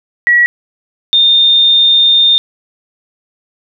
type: tone pair in turn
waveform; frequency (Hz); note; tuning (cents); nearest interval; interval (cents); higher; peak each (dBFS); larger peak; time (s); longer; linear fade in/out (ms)
sine; 1925 / 3634; B6 / A#7; -45 / -45; major seventh; 1100; second; -5; neither; 0.27-0.46 / 1.13-2.38; second; 0
effects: none